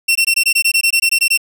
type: tone bursts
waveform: sawtooth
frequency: 2714 Hz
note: E7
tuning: 50 cents sharp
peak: -7 dBFS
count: 14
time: 0.08-1.376 s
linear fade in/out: 10 ms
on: 74 ms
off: 20 ms
effects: none

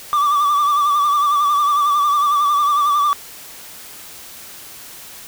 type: tone with vibrato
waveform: triangle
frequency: 1167 Hz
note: D6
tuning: 11 cents flat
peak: -11 dBFS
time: 0.13-3.13 s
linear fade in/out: 0 ms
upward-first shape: sine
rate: 11 Hz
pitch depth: 53 cents each way
effects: white hiss -37 dBFS RMS until 5.27 s

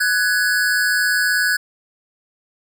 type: tone pair together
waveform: square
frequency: 1491 / 1670.8 Hz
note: F#6 / G#6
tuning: +13 / +10 cents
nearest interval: major second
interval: 197 cents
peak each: -19 dBFS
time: 0-1.57 s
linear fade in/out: 10 ms
effects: none

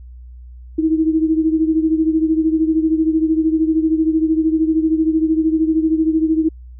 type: beating tone pair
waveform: sine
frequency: 315.9 / 328.9 Hz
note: D#4 / E4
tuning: +26 / -4 cents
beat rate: 13 Hz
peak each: -14 / -19 dBFS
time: 0.78-6.49 s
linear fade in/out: 10 ms
effects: added 61 Hz sine -34 dBFS peak until 6.79 s

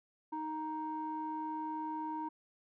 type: tone with low-pass filter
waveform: square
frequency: 311.9 Hz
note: D#4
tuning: 4 cents sharp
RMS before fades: -39 dBFS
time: 0.32-2.29 s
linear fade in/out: 10 ms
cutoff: 930 Hz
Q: 4.6
effects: none

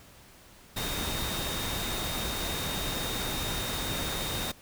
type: tone in noise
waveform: sine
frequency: 3697 Hz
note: A#7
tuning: 15 cents flat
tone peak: -37 dBFS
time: 0.76-4.52 s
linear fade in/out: 10 ms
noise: pink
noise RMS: -33 dBFS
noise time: 0.76-4.52 s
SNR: -7 dB
effects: pink hiss -54 dBFS RMS until 4.61 s

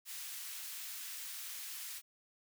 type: high-pass noise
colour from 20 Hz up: white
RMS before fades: -45 dBFS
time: 0.05-2.02 s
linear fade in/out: 50 ms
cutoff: 1600 Hz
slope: 12 dB/octave
effects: none

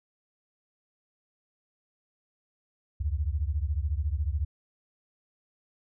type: beating tone pair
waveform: sine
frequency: 69.3 / 83.3 Hz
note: C#2 / E2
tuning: 0 / +19 cents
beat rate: 14 Hz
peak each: -28 / -30 dBFS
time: 3-4.45 s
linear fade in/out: 10 ms
effects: none

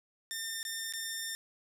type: tone with dropouts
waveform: 10% pulse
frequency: 1806 Hz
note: A6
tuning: 45 cents sharp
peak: -27 dBFS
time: 0.31-1.35 s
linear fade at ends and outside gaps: 0 ms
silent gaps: 0.629-0.651 / 0.925-0.936 s
effects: none

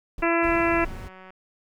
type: noise with exponential decay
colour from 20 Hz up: brown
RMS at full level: -33 dBFS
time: 0.18-0.41 s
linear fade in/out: 2 ms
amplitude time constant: 48 ms
type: harmonic tone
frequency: 336.1 Hz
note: E4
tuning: 34 cents sharp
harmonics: 1 / 2 / 3 / 4 / 5 / 6 / 7 / 8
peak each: -23 / -26 / -28 / -29 / -30 / -31 / -31 / -32 dBFS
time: 0.22-0.85 s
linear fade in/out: 10 ms
type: noise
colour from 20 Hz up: brown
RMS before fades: -35 dBFS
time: 0.42-1.09 s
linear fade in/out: 20 ms
type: click train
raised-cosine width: 0.5 ms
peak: -31 dBFS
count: 144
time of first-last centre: 0.54-1.305 s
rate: 187 Hz
effects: none

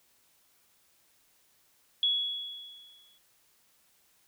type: tone with exponential decay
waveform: sine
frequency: 3365 Hz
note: G#7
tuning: 22 cents sharp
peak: -22 dBFS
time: 2.03-3.18 s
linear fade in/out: 1 ms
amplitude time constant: 250 ms
effects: white hiss -67 dBFS RMS until 4.27 s

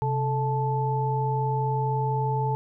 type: tone cluster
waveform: sine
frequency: 132.4 / 436.1 / 874 Hz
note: C3 / A4 / A5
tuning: +21 / -15 / -12 cents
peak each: -25 / -31 / -27 dBFS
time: 0.02-2.55 s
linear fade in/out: 0 ms
effects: none

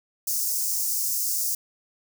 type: high-pass noise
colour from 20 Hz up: white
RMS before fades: -26 dBFS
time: 0.27-1.55 s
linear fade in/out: 5 ms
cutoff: 5100 Hz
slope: 48 dB/octave
effects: none

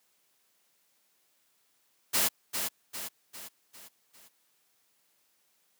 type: noise with echo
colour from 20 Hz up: white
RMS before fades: -26 dBFS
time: 2.13-2.29 s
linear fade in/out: 20 ms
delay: 400 ms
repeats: 5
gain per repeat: -6 dB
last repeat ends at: 4.29 s
effects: white hiss -71 dBFS RMS until 5.79 s + high-pass 150 Hz 12 dB/octave

